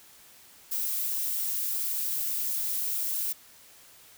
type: noise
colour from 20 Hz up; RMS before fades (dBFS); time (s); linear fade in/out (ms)
violet; -30; 0.71-3.33; 10
effects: white hiss -54 dBFS RMS until 4.17 s